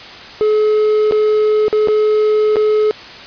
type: tone with dropouts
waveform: triangle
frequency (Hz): 427.3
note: G#4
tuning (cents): +49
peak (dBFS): -8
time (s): 0.41-2.91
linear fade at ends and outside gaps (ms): 0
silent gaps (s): 1.111-1.122 / 1.682-1.728 / 1.874-1.884 / 2.558-2.567
effects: white hiss -33 dBFS RMS until 3.26 s + resampled to 11025 Hz